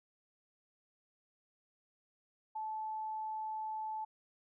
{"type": "tone", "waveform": "sine", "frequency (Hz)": 870, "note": "A5", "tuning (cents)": -20, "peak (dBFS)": -37, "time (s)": [2.55, 4.05], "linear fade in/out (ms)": 10, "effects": []}